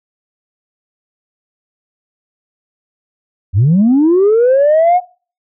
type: linear sweep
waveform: sine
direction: up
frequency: 83 to 740 Hz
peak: -5 dBFS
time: 3.53-5.01 s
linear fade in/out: 50 ms
effects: noise-tail reverb RT60 0.4 s tail -22 dB re dry + tanh soft clip ceiling -4 dBFS